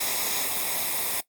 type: noise with comb filter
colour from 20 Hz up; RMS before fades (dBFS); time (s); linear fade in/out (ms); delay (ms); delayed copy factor
white; -27; 0-1.21; 10; 0.67; -0.6
effects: noise-tail reverb RT60 0.1 s tail -17 dB re dry + Opus 48 kbps